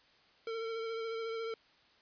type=tone with vibrato; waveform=square; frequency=452.4 Hz; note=A4; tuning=48 cents sharp; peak=-37 dBFS; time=0.47-1.54 s; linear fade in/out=2 ms; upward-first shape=sine; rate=14 Hz; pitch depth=21 cents each way; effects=white hiss -65 dBFS RMS until 2.01 s + resampled to 11025 Hz